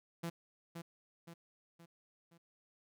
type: tone with echo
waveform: sawtooth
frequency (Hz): 168.6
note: E3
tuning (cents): +39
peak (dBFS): -34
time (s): 0.23-0.3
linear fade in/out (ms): 10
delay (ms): 520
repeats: 4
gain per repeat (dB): -6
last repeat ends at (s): 2.38
effects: none